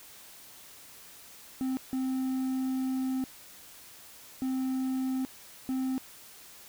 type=tone bursts at uneven times; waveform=triangle; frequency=261.1 Hz; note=C4; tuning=3 cents flat; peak=-26 dBFS; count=4; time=1.61-1.77 / 1.93-3.24 / 4.42-5.25 / 5.69-5.98 s; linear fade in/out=0 ms; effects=white hiss -51 dBFS RMS until 6.68 s